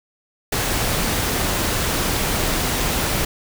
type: noise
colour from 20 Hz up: pink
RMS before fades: -21 dBFS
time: 0.52-3.25 s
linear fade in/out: 5 ms
effects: none